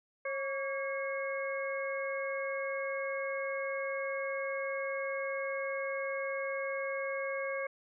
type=harmonic tone with a mistuned harmonic; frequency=543 Hz; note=C#5; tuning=36 cents flat; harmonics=1 / 2 / 3 / 4; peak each=-35 / -42 / -42 / -40 dBFS; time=0.25-7.67 s; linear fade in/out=5 ms; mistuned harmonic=2; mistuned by=+78 cents; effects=none